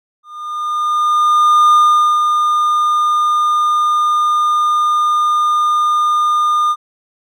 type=tone with ADSR envelope; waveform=triangle; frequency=1213 Hz; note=D#6; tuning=44 cents flat; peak=-4 dBFS; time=0.23-6.76 s; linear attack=1500 ms; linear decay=460 ms; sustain=-5 dB; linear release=50 ms; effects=none